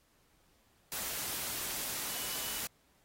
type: tone in noise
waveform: sine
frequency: 2960 Hz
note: F#7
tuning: in tune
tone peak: -48 dBFS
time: 2.09-2.59 s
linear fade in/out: 0 ms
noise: white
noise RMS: -38 dBFS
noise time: 0.92-2.67 s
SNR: -13 dB
effects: pink hiss -70 dBFS RMS until 3.04 s + AAC 48 kbps